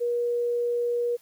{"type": "tone", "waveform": "sine", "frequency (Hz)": 478.8, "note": "A#4", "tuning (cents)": 46, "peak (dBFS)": -23, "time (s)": [0, 1.17], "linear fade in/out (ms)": 20, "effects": ["white hiss -59 dBFS RMS until 1.21 s"]}